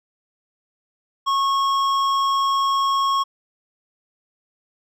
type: tone with hard clipping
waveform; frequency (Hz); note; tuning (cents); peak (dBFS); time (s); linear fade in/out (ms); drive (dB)
sine; 1095; C#6; -22; -19; 1.26-3.24; 20; 10
effects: none